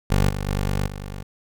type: tone with level steps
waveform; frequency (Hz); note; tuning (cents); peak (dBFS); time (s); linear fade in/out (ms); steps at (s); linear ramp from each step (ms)
15% pulse; 49; G1; 0; -10 / -19 / -15 / -25; 0.1-1.23; 10; 0.29 / 0.47 / 0.87; 2
effects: none